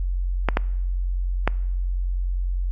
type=clicks; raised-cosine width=0.5 ms; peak=-4 dBFS; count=3; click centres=0.487 / 0.571 / 1.476 s; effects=noise-tail reverb RT60 1.0 s tail -23 dB re dry + added 45 Hz sine -21 dBFS peak until 2.71 s